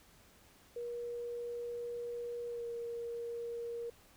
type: tone with pitch glide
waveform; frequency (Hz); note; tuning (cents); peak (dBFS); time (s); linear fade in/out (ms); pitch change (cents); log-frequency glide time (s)
sine; 477 to 469.9; A#4 to A#4; +40 to +14; -38; 0.76-3.9; 5; -26; 2.47-2.66
effects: pink hiss -63 dBFS RMS until 4.16 s